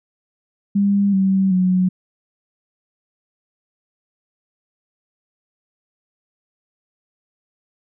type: tone with pitch steps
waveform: sine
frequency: 200.5 / 192 / 183.86 Hz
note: G3 / G3 / F#3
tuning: +39 / -36 / -11 cents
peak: -13 dBFS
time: 0.75-1.89 s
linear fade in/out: 10 ms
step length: 380 ms
effects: none